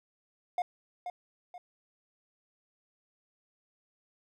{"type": "tone with echo", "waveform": "triangle", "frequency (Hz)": 716, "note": "F5", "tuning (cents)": 43, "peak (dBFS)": -25, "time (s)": [0.58, 0.62], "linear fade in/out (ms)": 2, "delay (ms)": 480, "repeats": 2, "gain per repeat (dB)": -8, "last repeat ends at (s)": 1.58, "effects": []}